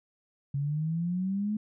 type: exponential sweep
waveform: sine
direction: up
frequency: 137.8 to 216.2 Hz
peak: -27 dBFS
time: 0.54-1.57 s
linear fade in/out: 5 ms
effects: none